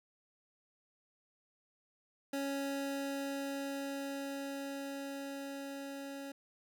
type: tone with level ramp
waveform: 25% pulse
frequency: 277.2 Hz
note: C#4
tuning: in tune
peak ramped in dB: -31 to -39 dBFS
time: 2.33-6.32 s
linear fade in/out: 5 ms
effects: none